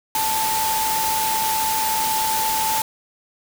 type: tone in noise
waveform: sine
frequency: 880 Hz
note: A5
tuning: in tune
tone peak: -21 dBFS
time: 0.15-2.82 s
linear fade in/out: 2 ms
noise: white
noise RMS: -24 dBFS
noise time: 0.15-2.82 s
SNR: 0 dB
effects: none